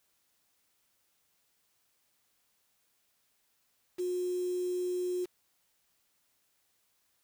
sine tone with quantisation, 360.5 Hz, F#4, 45 cents flat, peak -30 dBFS, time 3.98-5.26 s, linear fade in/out 20 ms, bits 8, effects white hiss -74 dBFS RMS until 7.23 s

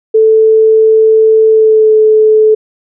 sine tone with pitch glide, 440 to 433.2 Hz, A4 to A4, 0 to -27 cents, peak -3 dBFS, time 0.14-2.55 s, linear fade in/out 10 ms, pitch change -27 cents, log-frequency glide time 1.49-1.95 s, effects none

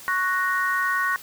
sine chord, F# major, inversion second, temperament equal, 1108.7 / 1480 / 1864.7 Hz, C#6 / F#6 / A#6, 0 / 0 / 0 cents, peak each -25 dBFS, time 0.08-1.16 s, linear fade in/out 0 ms, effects white hiss -43 dBFS RMS until 1.22 s

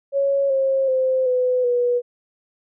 sine tone with pitch steps, 554.4 / 536.8 / 519.7 / 503.1 / 487.1 Hz, C#5 / C5 / C5 / B4 / B4, 0 / +44 / -12 / +32 / -24 cents, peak -16 dBFS, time 0.12-2.02 s, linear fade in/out 50 ms, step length 380 ms, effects none

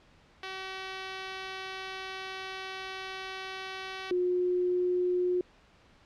5% pulse / sine tone pair in turn, 380 / 359.8 Hz, F#4 / F#4, +46 / -48 cents, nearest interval minor second, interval 94 cents, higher first, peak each -25 dBFS, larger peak neither, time 0.43-4.11 / 4.11-5.41 s, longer first, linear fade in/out 2 ms, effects pink hiss -60 dBFS RMS until 6.05 s + low-pass 4000 Hz 12 dB/octave

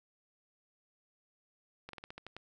slowing click train, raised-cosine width 0.3 ms, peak -29 dBFS, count 8, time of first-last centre 1.89-2.366 s, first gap 43 ms, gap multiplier 1.15, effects none

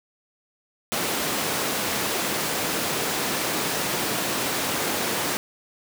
pink high-pass noise, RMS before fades -26 dBFS, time 0.92-5.37 s, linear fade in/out 0 ms, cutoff 210 Hz, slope 12 dB/octave, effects none

